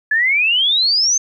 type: exponential sweep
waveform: sine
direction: up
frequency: 1696 to 6370 Hz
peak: -12 dBFS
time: 0.11-1.18 s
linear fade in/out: 5 ms
effects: 9-bit